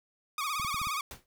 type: tone with vibrato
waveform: sawtooth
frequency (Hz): 1174.7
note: D6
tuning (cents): 0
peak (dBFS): -27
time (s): 0.38-1.01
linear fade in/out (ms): 2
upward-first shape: sine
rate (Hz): 17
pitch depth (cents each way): 120
type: clicks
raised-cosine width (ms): 5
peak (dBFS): -31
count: 5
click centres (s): 0.598 / 0.648 / 0.744 / 0.816 / 0.871
type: noise with exponential decay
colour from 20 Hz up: pink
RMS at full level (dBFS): -38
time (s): 1.11-1.26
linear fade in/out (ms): 1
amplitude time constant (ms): 31
effects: none